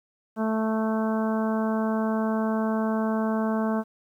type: harmonic tone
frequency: 220 Hz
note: A3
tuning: in tune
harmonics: 1 / 2 / 3 / 4 / 5 / 6 / 7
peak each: -24 / -32 / -31 / -35 / -36 / -40 / -40 dBFS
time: 0.36-3.84 s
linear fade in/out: 50 ms
effects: 10-bit